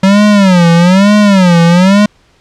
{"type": "tone with vibrato", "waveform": "square", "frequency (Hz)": 187.8, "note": "F#3", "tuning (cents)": 26, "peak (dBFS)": -4, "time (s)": [0.03, 2.06], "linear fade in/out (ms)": 5, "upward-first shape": "sine", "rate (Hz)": 1.1, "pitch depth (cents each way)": 190, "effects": ["pink hiss -49 dBFS RMS until 2.4 s", "low-pass 6000 Hz 12 dB/octave"]}